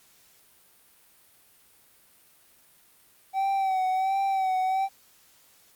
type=tone with vibrato; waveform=triangle; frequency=765 Hz; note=G5; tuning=42 cents flat; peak=-21 dBFS; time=3.33-4.89 s; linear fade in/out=50 ms; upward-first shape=sine; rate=1.4 Hz; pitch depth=43 cents each way; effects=white hiss -59 dBFS RMS until 5.75 s + Opus 48 kbps